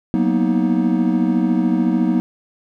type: chord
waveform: triangle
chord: B major seventh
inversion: second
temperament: equal with one note detuned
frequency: 185 / 233.1 / 246.9 / 315.1 Hz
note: F#3 / A#3 / B3 / D#4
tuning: 0 / 0 / 0 / +22 cents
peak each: -18 dBFS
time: 0.14-2.2 s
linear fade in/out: 0 ms
effects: none